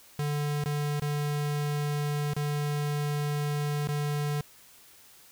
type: tone with dropouts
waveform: square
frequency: 146.83 Hz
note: D3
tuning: in tune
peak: -28 dBFS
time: 0.19-4.41 s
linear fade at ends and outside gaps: 2 ms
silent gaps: 0.64-0.658 / 0.998-1.02 / 2.336-2.364 / 3.874-3.887 s
effects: white hiss -55 dBFS RMS until 5.31 s